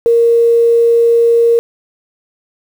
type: tone with quantisation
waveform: sine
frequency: 466.2 Hz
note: A#4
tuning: in tune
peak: -6 dBFS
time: 0.06-1.59 s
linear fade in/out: 0 ms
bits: 6
effects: none